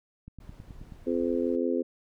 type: click train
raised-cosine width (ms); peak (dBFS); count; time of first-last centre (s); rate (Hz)
5; -31; 7; 0.28-0.922; 9.35
type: noise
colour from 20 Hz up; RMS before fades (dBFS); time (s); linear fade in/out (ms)
brown; -49; 0.4-1.56; 5
type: harmonic tone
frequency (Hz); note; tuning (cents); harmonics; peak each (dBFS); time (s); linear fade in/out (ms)
85.7; F2; -32; 3 / 4 / 5 / 6; -29 / -30 / -31 / -32; 1.06-1.83; 20
effects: none